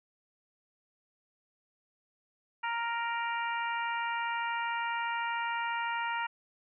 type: harmonic tone with a mistuned harmonic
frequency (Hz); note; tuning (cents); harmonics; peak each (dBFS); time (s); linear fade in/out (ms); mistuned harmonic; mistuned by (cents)
466.2; A#4; 0; 2 / 3 / 4 / 5 / 6; -33 / -37 / -39 / -41 / -43; 2.63-6.27; 10; 5; +16
effects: none